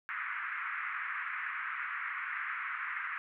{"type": "band-pass noise", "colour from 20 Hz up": "pink", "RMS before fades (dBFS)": -38, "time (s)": [0.09, 3.18], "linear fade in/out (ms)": 0, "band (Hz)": [1200, 2200], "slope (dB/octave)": 48, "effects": []}